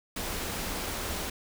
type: band-stop noise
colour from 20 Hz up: pink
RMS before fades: -34 dBFS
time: 0.16-1.3 s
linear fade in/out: 5 ms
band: 110 to 160 Hz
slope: 96 dB/octave
effects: none